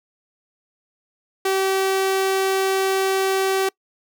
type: tone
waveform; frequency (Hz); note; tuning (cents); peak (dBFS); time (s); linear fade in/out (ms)
sawtooth; 384.3; G4; -34; -14; 1.45-3.69; 5
effects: noise-tail reverb RT60 0.1 s tail -25 dB re dry